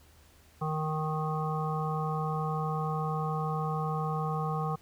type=harmonic tone; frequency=155.56 Hz; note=D#3; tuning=in tune; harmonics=1 / 3 / 5 / 7 / 8; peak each=-31 / -38 / -36 / -37 / -40 dBFS; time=0.61-4.76 s; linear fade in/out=10 ms; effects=added 78 Hz sine -59 dBFS peak until 4.81 s + pink hiss -61 dBFS RMS until 4.81 s